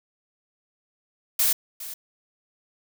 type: noise with echo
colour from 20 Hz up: blue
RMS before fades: -21 dBFS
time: 1.39-1.53 s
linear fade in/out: 5 ms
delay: 410 ms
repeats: 1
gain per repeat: -15 dB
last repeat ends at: 1.94 s
effects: none